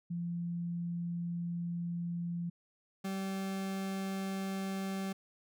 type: tone pair in turn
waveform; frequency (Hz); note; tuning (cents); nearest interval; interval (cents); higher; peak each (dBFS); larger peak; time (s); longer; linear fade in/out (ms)
sine / 40% pulse; 172 / 193.06; F3 / G3; -26 / -26; major second; 200; second; -34 / -34; neither; 0.1-2.5 / 3.04-5.13; first; 10
effects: none